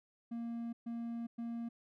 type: tone bursts at uneven times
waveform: triangle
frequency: 233.1 Hz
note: A#3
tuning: in tune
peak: -36 dBFS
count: 3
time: 0.31-0.73 / 0.86-1.27 / 1.38-1.69 s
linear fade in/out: 10 ms
effects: none